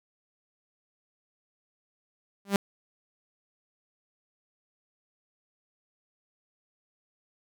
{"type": "tone with exponential growth", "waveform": "sawtooth", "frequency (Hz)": 199, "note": "G3", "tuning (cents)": 26, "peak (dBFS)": -13, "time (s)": [2.45, 2.56], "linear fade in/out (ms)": 2, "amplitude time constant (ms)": 22, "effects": []}